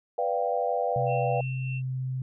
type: chord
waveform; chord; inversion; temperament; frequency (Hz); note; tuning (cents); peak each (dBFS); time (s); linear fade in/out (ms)
sine; G dominant seventh; first; equal; 493.9 / 587.3 / 698.5 / 784; B4 / D5 / F5 / G5; 0 / 0 / 0 / 0; -29 / -31 / -29 / -31; 0.18-1.41; 5
type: tone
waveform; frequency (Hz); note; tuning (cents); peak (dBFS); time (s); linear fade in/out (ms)
sine; 129.6; C3; -16; -28; 0.96-2.22; 2
type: tone with tremolo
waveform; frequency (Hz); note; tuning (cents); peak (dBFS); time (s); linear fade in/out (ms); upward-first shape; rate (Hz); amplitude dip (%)
sine; 2700; E7; +41; -37; 1.06-1.82; 50; sine; 3.3; 40
effects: none